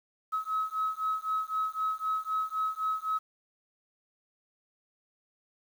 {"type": "beating tone pair", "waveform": "sine", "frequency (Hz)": [1281, 1284.9], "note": ["E6", "E6"], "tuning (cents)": [-50, -45], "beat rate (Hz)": 3.9, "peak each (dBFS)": -31, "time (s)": [0.32, 3.19], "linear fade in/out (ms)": 20, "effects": ["tanh soft clip ceiling -22 dBFS", "9-bit"]}